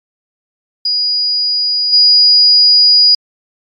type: tone with level steps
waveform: sine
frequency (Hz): 4900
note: D#8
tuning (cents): -27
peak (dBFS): -11 / -4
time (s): 0.85-3.15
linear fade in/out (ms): 5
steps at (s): 1.92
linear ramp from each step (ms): 20
effects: MP3 64 kbps